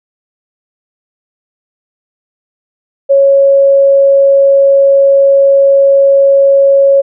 sine tone, 552 Hz, C#5, 7 cents flat, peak -3 dBFS, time 3.09-7.02 s, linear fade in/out 20 ms, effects none

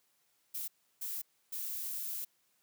violet noise bursts at uneven times, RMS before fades -39 dBFS, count 3, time 0.54-0.68 / 1.01-1.22 / 1.52-2.25 s, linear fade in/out 10 ms, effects white hiss -74 dBFS RMS until 2.62 s + high-pass 100 Hz 12 dB/octave

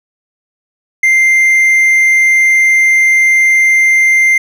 triangle tone, 2093 Hz, C7, in tune, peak -4 dBFS, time 1.03-4.38 s, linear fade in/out 5 ms, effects none

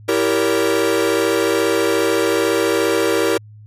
45% pulse chord, E diminished seventh, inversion none, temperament equal with one note detuned, 329.6 / 392 / 466.2 / 567 Hz, E4 / G4 / Bb4 / Db5, 0 / 0 / 0 / +39 cents, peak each -21 / -20 / -19 / -23 dBFS, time 0.08-3.38 s, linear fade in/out 10 ms, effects added 106 Hz sine -38 dBFS peak until 3.66 s + resampled to 32000 Hz

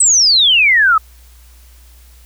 sine exponential sweep, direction down, 8300 to 1244.5 Hz, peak -7 dBFS, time 0-0.98 s, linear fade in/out 5 ms, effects added 60 Hz sine -40 dBFS peak until 2.25 s + white hiss -49 dBFS RMS until 2.25 s

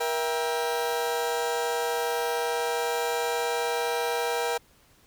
30% pulse chord, E diminished, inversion second, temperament just, 474.7 / 659.3 / 791.1 Hz, Bb4 / E5 / G5, +31 / 0 / +16 cents, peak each -25 / -31 / -29 dBFS, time 0-4.58 s, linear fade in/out 10 ms, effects pink hiss -60 dBFS RMS until 5.06 s

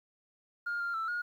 sine tone with pitch steps, 1413 / 1395 / 1326 / 1434 Hz, F6 / F6 / E6 / F6, +20 / -2 / +10 / +45 cents, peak -30 dBFS, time 0.66-1.22 s, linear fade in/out 10 ms, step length 140 ms, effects tanh soft clip ceiling -29 dBFS + 11-bit

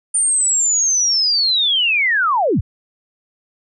sine linear sweep, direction down, 9070 to 49 Hz, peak -13 dBFS, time 0.14-2.61 s, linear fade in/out 10 ms, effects none

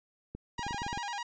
clicks, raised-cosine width 3 ms, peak -27 dBFS, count 9, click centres 0.35 / 0.593 / 0.666 / 0.709 / 0.745 / 0.819 / 0.865 / 0.929 / 0.975 s
sawtooth tone with vibrato, 880 Hz, A5, in tune, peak -31 dBFS, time 0.58-1.23 s, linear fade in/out 5 ms, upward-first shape square, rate 10 Hz, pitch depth 140 cents each way
effects resampled to 16000 Hz

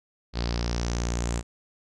sawtooth tone with low-pass filter sweep, 58.8 Hz, A#1, 16 cents sharp, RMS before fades -28 dBFS, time 0.33-1.43 s, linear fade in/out 50 ms, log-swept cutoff 4500 to 7700 Hz, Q 4.9, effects none

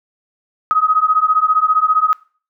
sine beating tone pair, 1255 / 1270 Hz, D#6 / D#6, +15 / +35 cents, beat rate 15 Hz, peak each -14 dBFS, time 0.71-2.13 s, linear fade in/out 0 ms, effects noise-tail reverb RT60 0.4 s tail -21 dB re dry

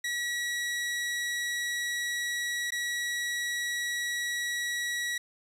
sawtooth tone with dropouts, 1925 Hz, B6, 45 cents flat, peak -26 dBFS, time 0.04-5.18 s, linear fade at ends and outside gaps 5 ms, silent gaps 2.706-2.72 s, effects low-pass 11000 Hz 12 dB/octave + 10-bit

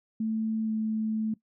sine tone with pitch glide, 220.6 to 218.6 Hz, A3 to A3, +5 to -11 cents, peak -26 dBFS, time 0.2-1.34 s, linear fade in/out 5 ms, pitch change -16 cents, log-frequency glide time 0.65-0.7 s, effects noise-tail reverb RT60 0.1 s tail -18 dB re dry

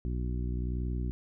harmonic tone, 61.2 Hz, B1, 15 cents flat, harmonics 1 / 2 / 3 / 4 / 5 / 6, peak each -31 / -37 / -41 / -43 / -45 / -47 dBFS, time 0.05-1.11 s, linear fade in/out 0 ms, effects none

